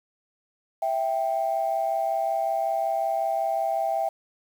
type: tone pair together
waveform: sine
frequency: 659.3 / 784.7 Hz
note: E5 / G5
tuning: 0 / +2 cents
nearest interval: minor third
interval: 302 cents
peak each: -25 / -25 dBFS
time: 0.82-4.09 s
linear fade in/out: 5 ms
effects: tanh soft clip ceiling -15 dBFS + 8-bit